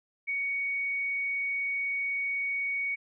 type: tone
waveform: sine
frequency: 2236 Hz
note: C#7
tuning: 14 cents sharp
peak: -28 dBFS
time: 0.27-2.96 s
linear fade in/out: 20 ms
effects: none